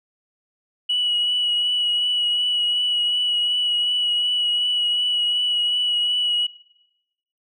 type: tone with vibrato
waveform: sine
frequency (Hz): 2931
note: F#7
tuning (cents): -17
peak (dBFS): -17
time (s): 0.89-6.47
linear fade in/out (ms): 10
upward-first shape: triangle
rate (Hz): 2.7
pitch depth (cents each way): 20
effects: noise-tail reverb RT60 1.0 s tail -24 dB re dry + tanh soft clip ceiling -14 dBFS